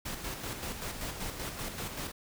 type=noise with tremolo; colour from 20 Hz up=pink; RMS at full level=-37 dBFS; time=0.05-2.12 s; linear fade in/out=10 ms; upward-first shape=square; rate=5.2 Hz; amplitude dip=45%; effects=none